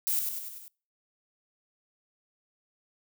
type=noise with echo; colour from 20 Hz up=violet; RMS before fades=-28 dBFS; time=0.07-0.19 s; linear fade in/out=0 ms; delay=98 ms; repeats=5; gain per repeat=-4 dB; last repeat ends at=0.68 s; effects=noise-tail reverb RT60 0.4 s tail -26 dB re dry